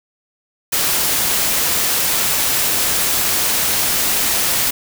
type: noise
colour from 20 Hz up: white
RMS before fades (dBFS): -17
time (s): 0.72-4.71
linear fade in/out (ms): 10
effects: none